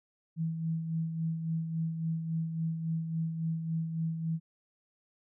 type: tone with tremolo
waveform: sine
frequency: 162.7 Hz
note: E3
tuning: 22 cents flat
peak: -28 dBFS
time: 0.36-4.4 s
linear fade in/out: 50 ms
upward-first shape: sine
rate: 3.6 Hz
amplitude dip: 50%
effects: none